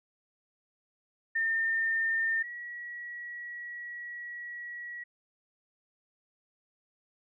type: tone pair in turn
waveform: sine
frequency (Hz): 1811 / 1922.6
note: A6 / B6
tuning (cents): +49 / -47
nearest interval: minor second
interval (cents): 104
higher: second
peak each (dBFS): -26 / -38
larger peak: first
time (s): 1.35-2.43 / 2.43-5.04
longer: second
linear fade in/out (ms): 10
effects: none